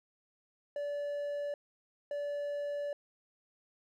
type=tone bursts at uneven times; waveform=triangle; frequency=578 Hz; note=D5; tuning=28 cents flat; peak=-32 dBFS; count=2; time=0.76-1.54 / 2.11-2.93 s; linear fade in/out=2 ms; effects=none